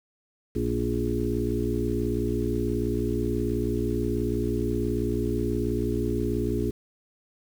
harmonic tone with a mistuned harmonic, 58.6 Hz, A#1, 10 cents sharp, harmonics 1 / 2 / 4 / 5 / 6 / 7, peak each -31 / -31 / -31 / -31 / -31 / -31 dBFS, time 0.55-6.71 s, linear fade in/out 10 ms, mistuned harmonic 7, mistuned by +31 cents, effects 8-bit

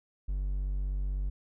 triangle tone, 48 Hz, G1, 36 cents flat, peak -27 dBFS, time 0.28-1.3 s, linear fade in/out 10 ms, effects none

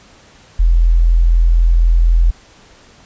sine tone, 42 Hz, E1, 33 cents sharp, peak -7 dBFS, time 0.59-2.31 s, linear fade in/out 10 ms, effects pink hiss -45 dBFS RMS until 3.05 s + resampled to 16000 Hz

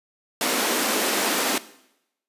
pink high-pass noise, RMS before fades -23 dBFS, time 0.41-1.58 s, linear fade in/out 2 ms, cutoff 220 Hz, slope 48 dB/octave, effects noise-tail reverb RT60 0.8 s tail -17 dB re dry + resampled to 32000 Hz

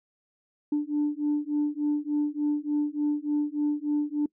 sine beating tone pair, 293.7 / 297.1 Hz, D4 / D4, 0 / +20 cents, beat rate 3.4 Hz, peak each -26 dBFS, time 0.72-4.26 s, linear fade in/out 5 ms, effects noise-tail reverb RT60 0.1 s tail -24 dB re dry + tanh soft clip ceiling -19 dBFS

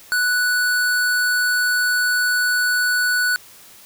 square tone, 1480 Hz, F#6, in tune, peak -17 dBFS, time 0.12-3.36 s, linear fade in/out 0 ms, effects white hiss -45 dBFS RMS until 3.85 s

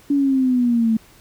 sine exponential sweep, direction down, 287.3 to 220 Hz, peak -14 dBFS, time 0.1-0.97 s, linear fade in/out 5 ms, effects pink hiss -50 dBFS RMS until 1.2 s

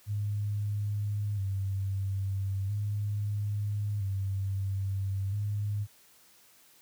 sine tone with vibrato, 100.3 Hz, G2, 40 cents sharp, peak -28 dBFS, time 0.06-5.87 s, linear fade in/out 50 ms, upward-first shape square, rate 0.38 Hz, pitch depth 51 cents each way, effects white hiss -60 dBFS RMS until 6.81 s + high-pass 60 Hz 12 dB/octave

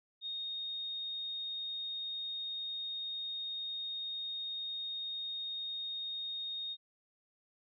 sine tone, 3709 Hz, A#7, 9 cents flat, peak -37 dBFS, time 0.21-6.77 s, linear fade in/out 50 ms, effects none

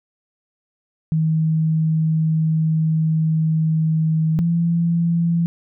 sine tone pair in turn, 158.9 / 168.84 Hz, D#3 / E3, +37 / +42 cents, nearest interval minor second, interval 105 cents, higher second, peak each -15 dBFS, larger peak neither, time 1.12-4.39 / 4.39-5.46 s, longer first, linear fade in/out 0 ms, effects none

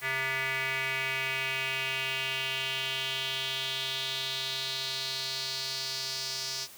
square tone with band-pass filter sweep, 132.8 Hz, C3, 26 cents sharp, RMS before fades -33 dBFS, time 0.01-6.68 s, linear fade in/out 50 ms, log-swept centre 2000 to 5200 Hz, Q 3.8, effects white hiss -50 dBFS RMS until 6.77 s

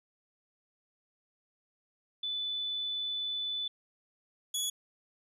sine / 20% pulse tone pair in turn, 3492 / 3381 Hz, A7 / G#7, -14 / +30 cents, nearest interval minor second, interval 56 cents, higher first, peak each -32 / -25 dBFS, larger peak second, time 2.23-3.68 / 4.54-4.7 s, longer first, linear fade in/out 5 ms, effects none

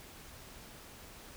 silence, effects pink hiss -52 dBFS RMS until 1.36 s

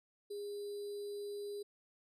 sine tone with sample-and-hold, 408.2 Hz, G#4, 30 cents flat, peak -40 dBFS, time 0.3-1.63 s, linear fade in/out 10 ms, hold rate 4410 Hz, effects resampled to 32000 Hz

